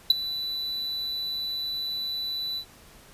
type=tone with ADSR envelope; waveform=triangle; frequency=3974 Hz; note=B7; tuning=10 cents sharp; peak=-9 dBFS; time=0.1-2.65 s; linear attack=4 ms; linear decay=17 ms; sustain=-18 dB; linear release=79 ms; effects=pink hiss -52 dBFS RMS until 3.13 s + resampled to 32000 Hz